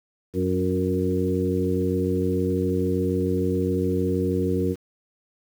harmonic tone with a mistuned harmonic, 92.5 Hz, F#2, in tune, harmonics 1 / 2 / 3 / 4 / 5, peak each -27 / -27 / -27 / -27 / -27 dBFS, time 0.33-4.76 s, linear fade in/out 50 ms, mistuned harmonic 4, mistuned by -27 cents, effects 8-bit

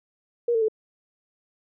sine tone with pitch steps, 474.5 / 450.4 / 436.5 Hz, A#4 / A4 / A4, +31 / +40 / -14 cents, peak -19 dBFS, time 0.48-0.684 s, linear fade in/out 5 ms, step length 68 ms, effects none

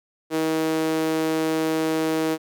sawtooth tone with high-pass filter, 159.1 Hz, D#3, 39 cents sharp, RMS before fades -23 dBFS, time 0.3-2.38 s, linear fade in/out 50 ms, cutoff 370 Hz, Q 3.6, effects none

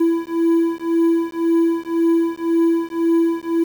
triangle beating tone pair, 332.1 / 334 Hz, E4 / E4, +13 / +23 cents, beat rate 1.9 Hz, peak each -16 dBFS, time 0-3.64 s, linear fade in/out 10 ms, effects 7-bit

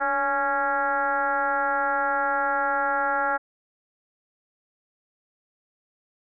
sine tone with frequency modulation, 1108.7 Hz, C#6, in tune, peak -21 dBFS, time 0-3.38 s, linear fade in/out 20 ms, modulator 273 Hz, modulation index 2, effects none

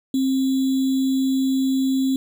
sine tone with sample-and-hold, 265.3 Hz, C4, 24 cents sharp, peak -17 dBFS, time 0.14-2.16 s, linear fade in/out 2 ms, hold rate 3675 Hz, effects none

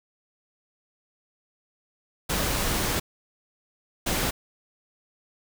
pink noise bursts at uneven times, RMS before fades -26 dBFS, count 2, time 2.29-3 / 4.06-4.31 s, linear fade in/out 10 ms, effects none

